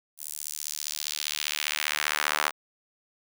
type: tone with high-pass filter sweep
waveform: sawtooth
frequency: 75.1 Hz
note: D2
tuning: 39 cents sharp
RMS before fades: -31 dBFS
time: 0.17-2.52 s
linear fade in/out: 50 ms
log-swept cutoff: 10000 to 1100 Hz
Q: 1.3
effects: none